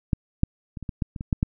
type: clicks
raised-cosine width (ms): 5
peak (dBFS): -8 / -6 / -22 / -23 / -17 / -11 / -21 / -19 / -9 / -8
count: 10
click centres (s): 0.132 / 0.434 / 0.772 / 0.827 / 0.892 / 1.022 / 1.162 / 1.209 / 1.328 / 1.429
effects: none